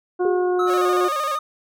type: harmonic tone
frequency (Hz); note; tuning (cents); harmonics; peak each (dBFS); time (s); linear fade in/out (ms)
361.1; F#4; -42; 1 / 2 / 3 / 4; -18 / -27 / -33 / -35; 0.19-1.09; 20
type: tone with exponential decay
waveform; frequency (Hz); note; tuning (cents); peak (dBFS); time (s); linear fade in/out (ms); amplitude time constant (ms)
sine; 403.5; G#4; -50; -18; 0.25-0.76; 2; 110
type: tone with pitch glide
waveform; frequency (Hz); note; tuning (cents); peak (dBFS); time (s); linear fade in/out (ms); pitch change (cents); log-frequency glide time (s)
triangle; 1289 to 1232.2; E6 to D#6; -39 to -17; -20; 0.59-1.39; 5; -78; 0.77-0.86
type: tone with vibrato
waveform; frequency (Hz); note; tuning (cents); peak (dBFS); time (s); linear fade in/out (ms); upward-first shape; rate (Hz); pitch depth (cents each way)
sawtooth; 576; D5; -34; -23; 0.66-1.39; 50; square; 13; 83
effects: none